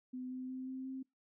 sine tone with pitch steps, 254 / 256.4 / 258.7 / 261.1 / 263.6 Hz, B3 / C4 / C4 / C4 / C4, +49 / -35 / -19 / -3 / +13 cents, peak -40 dBFS, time 0.13-1.03 s, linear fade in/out 10 ms, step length 180 ms, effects noise-tail reverb RT60 0.2 s tail -25 dB re dry

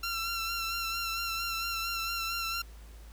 15% pulse tone with vibrato, 1359 Hz, F6, 48 cents flat, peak -25 dBFS, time 0.03-2.62 s, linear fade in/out 5 ms, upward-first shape sine, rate 4.4 Hz, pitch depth 29 cents each way, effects added 54 Hz sine -46 dBFS peak until 3.12 s + pink hiss -58 dBFS RMS until 3.12 s

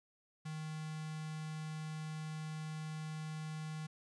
square tone with notch filter, 155.9 Hz, D#3, 4 cents sharp, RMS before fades -43 dBFS, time 0.45-3.87 s, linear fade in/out 10 ms, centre 510 Hz, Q 1.2, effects resampled to 22050 Hz + 13-bit

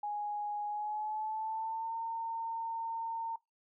sine tone with pitch glide, 830.6 to 911 Hz, G#5 to A#5, 0 to -40 cents, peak -34 dBFS, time 0.03-3.36 s, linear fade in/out 5 ms, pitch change +160 cents, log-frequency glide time 0.67-1.96 s, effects noise-tail reverb RT60 0.2 s tail -23 dB re dry

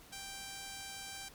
5% pulse tone, 785 Hz, G5, 2 cents sharp, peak -32 dBFS, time 0.12-1.29 s, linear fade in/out 10 ms, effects pink hiss -57 dBFS RMS until 1.34 s + MP3 96 kbps

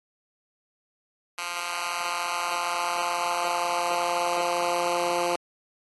10% pulse tone with high-pass filter sweep, 174.4 Hz, F3, 2 cents flat, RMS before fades -28 dBFS, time 1.38-5.36 s, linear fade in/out 2 ms, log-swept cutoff 1500 to 410 Hz, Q 1.3, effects AAC 32 kbps

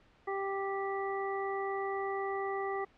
harmonic tone, 392 Hz, G4, in tune, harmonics 1 / 2 / 3 / 5, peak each -35 / -38 / -40 / -42 dBFS, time 0.27-2.85 s, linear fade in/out 10 ms, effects pink hiss -64 dBFS RMS until 2.97 s + low-pass 3000 Hz 12 dB/octave

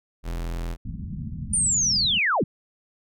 45% pulse tone, 42.29 Hz, E1, 45 cents sharp, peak -27 dBFS, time 0.23-0.77 s, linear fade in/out 50 ms
white low-pass noise, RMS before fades -33 dBFS, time 0.85-2.19 s, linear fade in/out 5 ms, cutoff 220 Hz, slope 48 dB/octave
sine linear sweep, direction down, 9300 to 88.5 Hz, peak -19 dBFS, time 1.53-2.44 s, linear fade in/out 5 ms
effects none

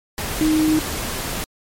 sine tone in noise, 311.1 Hz, D#4, in tune, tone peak -14 dBFS, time 0.41-0.79 s, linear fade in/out 0 ms, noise pink, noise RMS -26 dBFS, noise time 0.18-1.44 s, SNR +9 dB, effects MP3 64 kbps

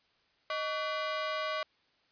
sawtooth ring-modulated tone, 880 Hz, A5, in tune, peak -25 dBFS, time 0.5-1.63 s, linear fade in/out 2 ms, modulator 257 Hz, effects white hiss -70 dBFS RMS until 2.11 s + resampled to 11025 Hz

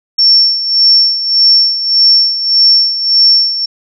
sine tone with tremolo, 5440 Hz, F8, 46 cents flat, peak -3 dBFS, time 0.18-3.66 s, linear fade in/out 10 ms, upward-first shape sine, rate 1.7 Hz, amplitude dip 70%, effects none

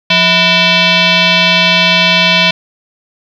sine tone with frequency modulation, 176.2 Hz, F3, 16 cents sharp, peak -6 dBFS, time 0.1-2.51 s, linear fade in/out 5 ms, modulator 823 Hz, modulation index 4.6, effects 7-bit

